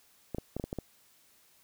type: clicks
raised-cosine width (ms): 2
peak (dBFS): -21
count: 7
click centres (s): 0.347 / 0.384 / 0.566 / 0.598 / 0.64 / 0.729 / 0.787
effects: white hiss -64 dBFS RMS until 1.63 s